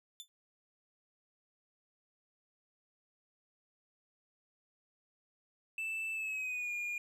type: tone with exponential decay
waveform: sawtooth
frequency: 3520 Hz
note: A7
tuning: in tune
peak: -38 dBFS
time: 0.2-0.28 s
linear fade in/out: 0 ms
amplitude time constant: 17 ms
type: tone with pitch glide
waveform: triangle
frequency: 2644 to 2425 Hz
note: E7 to D#7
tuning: +5 to -45 cents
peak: -34 dBFS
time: 5.78-6.98 s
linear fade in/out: 2 ms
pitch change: -150 cents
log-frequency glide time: 6.13-6.72 s
effects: none